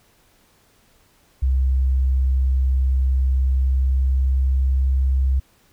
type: tone with pitch glide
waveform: sine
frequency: 65.41 to 66.09 Hz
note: C2 to C2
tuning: 0 to +18 cents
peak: -15 dBFS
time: 1.42-5.4 s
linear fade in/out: 10 ms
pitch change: +18 cents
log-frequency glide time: 3.31-4.93 s
effects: pink hiss -58 dBFS RMS until 5.72 s